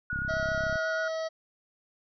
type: tone with vibrato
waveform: sine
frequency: 1447 Hz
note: F#6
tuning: 39 cents flat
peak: -30 dBFS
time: 0.1-1.08 s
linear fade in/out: 2 ms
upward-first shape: sine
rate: 8 Hz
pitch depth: 21 cents each way
type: click train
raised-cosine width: 5 ms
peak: -25 dBFS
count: 22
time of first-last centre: 0.13-0.757 s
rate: 33.5 Hz
type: harmonic tone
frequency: 643 Hz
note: E5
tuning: 43 cents flat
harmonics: 1 / 2 / 3 / 5 / 6 / 7 / 8 / 9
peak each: -30 / -42 / -43 / -50 / -52 / -48 / -53 / -52 dBFS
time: 0.28-1.29 s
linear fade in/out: 20 ms
effects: none